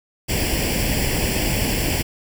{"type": "noise with comb filter", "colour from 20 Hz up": "pink", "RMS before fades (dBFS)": -21, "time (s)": [0.28, 2.03], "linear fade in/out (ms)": 20, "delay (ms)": 0.39, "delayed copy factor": 0.8, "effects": []}